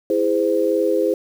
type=chord; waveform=sine; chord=E augmented; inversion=none; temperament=just; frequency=329.6 / 412 / 515 Hz; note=E4 / G#4 / B#4; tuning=0 / -14 / -28 cents; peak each=-21 / -20 / -19 dBFS; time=0.1-1.14 s; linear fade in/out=2 ms; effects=7-bit